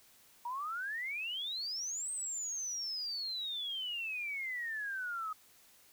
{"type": "exponential two-way sweep", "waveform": "sine", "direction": "up then down", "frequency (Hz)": [932.3, 8372, 1249], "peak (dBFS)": -36, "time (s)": [0.45, 5.33], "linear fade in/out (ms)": 5, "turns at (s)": 2.11, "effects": ["white hiss -63 dBFS RMS until 5.92 s"]}